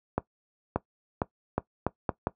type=accelerating click train; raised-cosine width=1 ms; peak=-11 dBFS; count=7; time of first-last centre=0.18-2.271 s; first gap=580 ms; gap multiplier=0.79; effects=noise-tail reverb RT60 0.1 s tail -18 dB re dry + high-pass 60 Hz 12 dB/octave